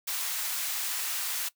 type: high-pass noise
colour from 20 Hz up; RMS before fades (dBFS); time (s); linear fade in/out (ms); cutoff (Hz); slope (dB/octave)
white; -32; 0.07-1.49; 10; 1000; 12
effects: noise-tail reverb RT60 0.1 s tail -19 dB re dry